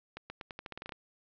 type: accelerating click train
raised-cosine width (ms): 0.3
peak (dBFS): -25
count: 12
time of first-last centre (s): 0.17-0.922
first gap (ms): 130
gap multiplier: 0.86
effects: low-pass 5000 Hz 12 dB/octave